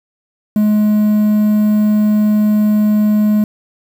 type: tone with quantisation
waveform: triangle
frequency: 211.3 Hz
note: G#3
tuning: 30 cents sharp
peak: -7 dBFS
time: 0.56-3.44 s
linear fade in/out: 2 ms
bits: 6
effects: none